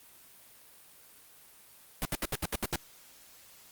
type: noise bursts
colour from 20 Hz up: pink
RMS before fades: -31 dBFS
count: 8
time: 2.02-2.758 s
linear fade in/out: 0 ms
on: 31 ms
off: 70 ms
effects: white hiss -56 dBFS RMS until 3.71 s + Opus 32 kbps